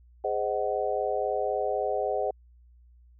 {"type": "chord", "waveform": "sine", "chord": "Ab dominant seventh", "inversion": "none", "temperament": "just", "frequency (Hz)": [415.3, 519.1, 623, 747.5], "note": ["Ab4", "C5", "Eb5", "Gb5"], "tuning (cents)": [0, -14, 2, 17], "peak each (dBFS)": -31, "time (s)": [0.24, 2.31], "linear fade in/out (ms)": 5, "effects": ["added 60 Hz sine -53 dBFS peak until 3.19 s"]}